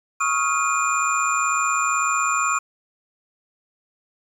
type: tone cluster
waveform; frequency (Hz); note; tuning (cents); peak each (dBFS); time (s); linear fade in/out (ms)
sine; 1110 / 1266 / 1388 / 2455 / 7180; C#6 / D#6 / F6 / D#7 / A8; +2 / +30 / -11 / -24 / +34; -23 / -24 / -26 / -27 / -27; 0.2-2.59; 10
effects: 8-bit